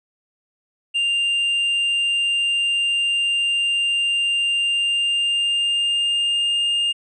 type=tone with pitch glide; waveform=triangle; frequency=2794 to 2817 Hz; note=F7 to F7; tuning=0 to +14 cents; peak=-16 dBFS; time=0.94-6.93 s; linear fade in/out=20 ms; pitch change=+14 cents; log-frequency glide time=4.59-6.66 s; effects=resampled to 24000 Hz